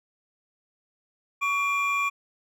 triangle tone pair together, 1127.5 / 2389 Hz, C#6 / D7, +29 / +29 cents, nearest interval octave + minor second, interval 1300 cents, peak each -24 dBFS, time 1.41-2.1 s, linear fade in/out 20 ms, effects none

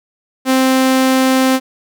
sawtooth tone, 261.6 Hz, C4, in tune, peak -6 dBFS, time 0.45-1.6 s, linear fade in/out 50 ms, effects none

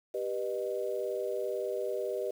sine chord, G augmented, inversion none, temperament just, 392 / 490 / 612.5 Hz, G4 / B4 / D#5, 0 / -14 / -27 cents, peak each -35 / -35 / -36 dBFS, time 0.14-2.31 s, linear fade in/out 5 ms, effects 9-bit

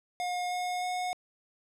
square tone with pitch steps, 717 / 722 / 727 Hz, F5 / F#5 / F#5, +45 / -43 / -31 cents, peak -31 dBFS, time 0.2-1.13 s, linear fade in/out 0 ms, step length 310 ms, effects low-pass 10000 Hz 12 dB/octave + 12-bit

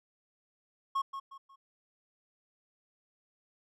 triangle tone with echo, 1090 Hz, C#6, 29 cents flat, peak -26 dBFS, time 0.95-1.02 s, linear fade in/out 10 ms, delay 180 ms, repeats 3, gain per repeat -9 dB, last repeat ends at 1.56 s, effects none

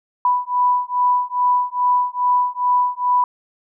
sine beating tone pair, 987.8 / 990.2 Hz, B5 / B5, 0 / +4 cents, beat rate 2.4 Hz, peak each -18 dBFS, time 0.25-3.24 s, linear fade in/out 2 ms, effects none

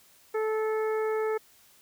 harmonic tone, 436 Hz, A4, 16 cents flat, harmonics 1 / 2 / 3 / 4 / 5, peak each -26 / -37 / -38 / -42 / -44 dBFS, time 0.34-1.38 s, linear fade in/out 10 ms, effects white hiss -59 dBFS RMS until 1.81 s

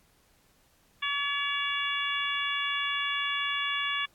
harmonic tone with a mistuned harmonic, 569 Hz, C#5, 45 cents sharp, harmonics 2 / 3 / 4 / 5 / 6, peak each -34 / -34 / -34 / -34 / -34 dBFS, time 1.02-4.06 s, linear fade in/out 10 ms, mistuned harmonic 5, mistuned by -27 cents, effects pink hiss -65 dBFS RMS until 4.14 s + AAC 64 kbps

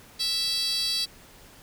10% pulse tone with high-pass filter, 659.3 Hz, E5, in tune, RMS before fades -27 dBFS, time 0.19-1.06 s, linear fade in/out 20 ms, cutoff 4500 Hz, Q 5.1, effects pink hiss -51 dBFS RMS until 1.62 s

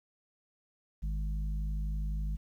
harmonic tone, 51.91 Hz, G#1, in tune, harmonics 1 / 3 / 4, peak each -31 / -41 / -49 dBFS, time 1.02-2.37 s, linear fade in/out 20 ms, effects 11-bit

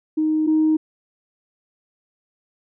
sine tone pair in turn, 311.1 / 312.5 Hz, D#4 / D#4, 0 / +8 cents, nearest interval unison, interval 8 cents, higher second, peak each -16 / -13 dBFS, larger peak second, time 0.17-0.47 / 0.47-0.77 s, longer neither, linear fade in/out 10 ms, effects tanh soft clip ceiling -10 dBFS

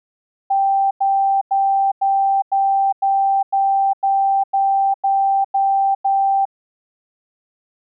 sine tone bursts, 784 Hz, G5, in tune, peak -13 dBFS, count 12, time 0.5-6.454 s, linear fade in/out 10 ms, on 410 ms, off 94 ms, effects none

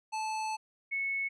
square / sine tone pair in turn, 872 / 2202 Hz, A5 / C#7, -16 / -12 cents, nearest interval octave + major third, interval 1604 cents, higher second, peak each -33 / -30 dBFS, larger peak second, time 0.12-0.57 / 0.91-1.29 s, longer first, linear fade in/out 20 ms, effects resampled to 22050 Hz

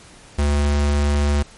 square tone, 72.5 Hz, D2, 22 cents flat, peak -16 dBFS, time 0.38-1.43 s, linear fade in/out 10 ms, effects pink hiss -45 dBFS RMS until 1.57 s + MP3 48 kbps

